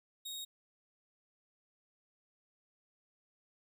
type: tone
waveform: sawtooth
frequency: 3755 Hz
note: A#7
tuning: 12 cents sharp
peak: -38 dBFS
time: 0.25-0.45 s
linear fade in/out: 10 ms
effects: none